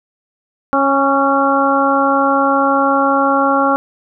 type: harmonic tone with a mistuned harmonic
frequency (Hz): 274.6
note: C#4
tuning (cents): -16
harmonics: 1 / 2 / 3 / 4 / 5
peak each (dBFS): -17 / -17 / -17 / -17 / -17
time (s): 0.73-3.76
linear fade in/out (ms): 0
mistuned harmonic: 4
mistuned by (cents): +28
effects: none